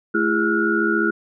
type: tone cluster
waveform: sine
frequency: 218.7 / 334.3 / 408.2 / 1364 / 1439 Hz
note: A3 / E4 / G#4 / F6 / F#6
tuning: -10 / +24 / -30 / -41 / -49 cents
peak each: -24 / -21 / -25 / -27 / -21 dBFS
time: 0.14-1.11 s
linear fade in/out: 10 ms
effects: none